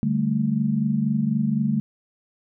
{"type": "chord", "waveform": "sine", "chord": "D suspended fourth", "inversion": "none", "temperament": "equal", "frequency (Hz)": [146.83, 196, 220], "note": ["D3", "G3", "A3"], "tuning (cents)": [0, 0, 0], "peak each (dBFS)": [-25, -25, -22], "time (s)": [0.03, 1.8], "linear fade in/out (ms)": 0, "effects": []}